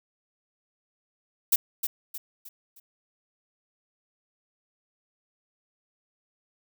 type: noise with echo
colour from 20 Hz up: violet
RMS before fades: -19 dBFS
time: 1.52-1.56 s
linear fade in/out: 10 ms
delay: 310 ms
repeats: 4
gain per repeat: -8 dB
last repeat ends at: 2.8 s
effects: none